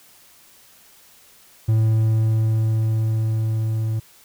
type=tone with level ramp; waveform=triangle; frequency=110.6 Hz; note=A2; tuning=9 cents sharp; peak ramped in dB=-12 to -18 dBFS; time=1.68-4 s; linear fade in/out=10 ms; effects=white hiss -51 dBFS RMS until 4.24 s